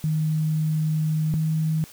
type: tone pair in turn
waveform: sine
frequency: 155.8 / 157.79 Hz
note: D#3 / D#3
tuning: +3 / +25 cents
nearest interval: unison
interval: 22 cents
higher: second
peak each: -20 dBFS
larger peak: neither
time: 0.04-1.34 / 1.34-1.84 s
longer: first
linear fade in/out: 0 ms
effects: white hiss -47 dBFS RMS until 1.92 s